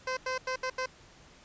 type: tone bursts at uneven times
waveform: 15% pulse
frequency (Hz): 515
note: C5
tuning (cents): -28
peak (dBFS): -24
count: 5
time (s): 0.07-0.17 / 0.26-0.38 / 0.47-0.56 / 0.63-0.7 / 0.78-0.86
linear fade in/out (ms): 5
effects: pink hiss -56 dBFS RMS until 1.44 s + resampled to 16000 Hz